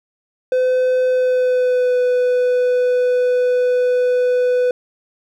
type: tone with pitch glide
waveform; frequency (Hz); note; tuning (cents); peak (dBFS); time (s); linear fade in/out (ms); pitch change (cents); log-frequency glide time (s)
triangle; 509 to 497.4; C5 to B4; -48 to +12; -11; 0.52-4.71; 2; -40; 1.08-1.99
effects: none